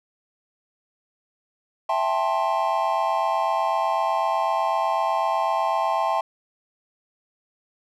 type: chord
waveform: triangle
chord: A minor seventh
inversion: second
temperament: just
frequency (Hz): 660 / 792 / 880 / 1056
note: E5 / G5 / A5 / C6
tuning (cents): +2 / +18 / 0 / +16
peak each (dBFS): -24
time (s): 1.89-6.21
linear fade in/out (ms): 5
effects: none